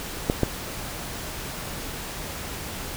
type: clicks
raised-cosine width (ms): 2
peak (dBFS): -6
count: 2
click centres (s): 0.299 / 0.433
effects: pink hiss -34 dBFS RMS until 2.96 s